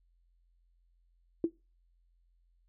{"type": "tone with exponential decay", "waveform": "sine", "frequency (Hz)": 332.9, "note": "E4", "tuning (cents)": 17, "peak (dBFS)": -21, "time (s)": [1.44, 1.52], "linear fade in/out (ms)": 2, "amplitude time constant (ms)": 16, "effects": ["noise-tail reverb RT60 0.3 s tail -25 dB re dry", "added 43 Hz sine -66 dBFS peak until 2.68 s"]}